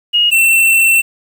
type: tone pair in turn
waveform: sine / square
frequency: 2872 / 2693 Hz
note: F7 / E7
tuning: +48 / +36 cents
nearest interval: minor second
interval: 112 cents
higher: first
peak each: -8 dBFS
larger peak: neither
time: 0.13-0.31 / 0.31-1.02 s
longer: second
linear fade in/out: 20 ms
effects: 7-bit